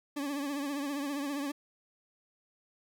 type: tone with vibrato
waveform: 40% pulse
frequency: 283.5 Hz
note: C#4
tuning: 39 cents sharp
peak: -32 dBFS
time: 0.16-1.52 s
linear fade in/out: 10 ms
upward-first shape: triangle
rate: 15 Hz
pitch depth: 82 cents each way
effects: 11-bit